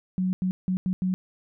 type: tone bursts at uneven times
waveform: sine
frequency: 185 Hz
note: F#3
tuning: in tune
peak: -22 dBFS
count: 5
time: 0.18-0.33 / 0.42-0.51 / 0.68-0.77 / 0.86-0.93 / 1.02-1.14 s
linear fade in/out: 0 ms
effects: none